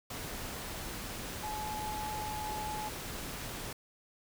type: tone in noise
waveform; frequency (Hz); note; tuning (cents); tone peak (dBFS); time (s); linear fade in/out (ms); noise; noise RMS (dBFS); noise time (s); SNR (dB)
sine; 852; G#5; +44; -37; 1.43-2.89; 5; pink; -41; 0.1-3.73; +1
effects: none